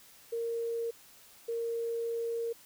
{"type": "tone bursts at uneven times", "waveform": "sine", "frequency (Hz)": 463.3, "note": "A#4", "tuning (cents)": -11, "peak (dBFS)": -31, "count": 2, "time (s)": [[0.32, 0.91], [1.48, 2.53]], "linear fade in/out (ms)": 10, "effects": ["white hiss -57 dBFS RMS until 2.65 s"]}